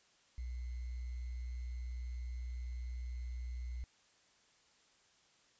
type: tone with sample-and-hold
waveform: sine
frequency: 61 Hz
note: B1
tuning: 21 cents flat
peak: -39 dBFS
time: 0.38-3.84 s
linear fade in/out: 0 ms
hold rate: 2100 Hz
effects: white hiss -69 dBFS RMS until 5.59 s + resampled to 16000 Hz